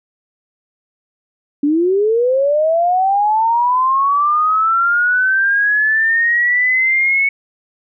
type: linear sweep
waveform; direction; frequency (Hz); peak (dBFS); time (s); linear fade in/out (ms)
sine; up; 280.4 to 2217; -11; 1.63-7.29; 5
effects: none